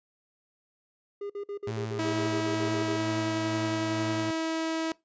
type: tone bursts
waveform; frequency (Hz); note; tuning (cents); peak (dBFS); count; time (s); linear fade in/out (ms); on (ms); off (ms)
triangle; 405.4; G#4; -42; -31; 13; 1.21-2.966; 5; 88; 51
type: tone with tremolo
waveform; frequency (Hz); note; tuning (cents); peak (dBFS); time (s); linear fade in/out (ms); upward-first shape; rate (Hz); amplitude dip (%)
sawtooth; 111.4; A2; +22; -28; 1.67-4.31; 5; sine; 2.2; 25
type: tone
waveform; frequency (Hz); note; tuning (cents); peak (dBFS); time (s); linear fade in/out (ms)
sawtooth; 323.3; E4; -34; -24; 1.99-4.92; 2
effects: noise-tail reverb RT60 0.2 s tail -22 dB re dry + resampled to 16000 Hz